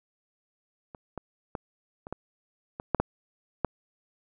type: clicks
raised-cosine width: 1 ms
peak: -28 / -21 / -18 / -26 / -19 / -21 / -8 / -9 / -10 dBFS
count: 9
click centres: 0.948 / 1.177 / 1.552 / 2.069 / 2.126 / 2.799 / 2.947 / 3 / 3.647 s
effects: none